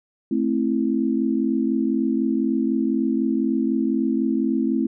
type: chord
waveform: sine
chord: A minor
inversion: none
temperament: just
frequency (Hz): 220 / 264 / 330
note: A3 / C4 / E4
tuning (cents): 0 / +16 / +2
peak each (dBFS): -23 / -22 / -24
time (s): 0.31-4.87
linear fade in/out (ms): 5
effects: none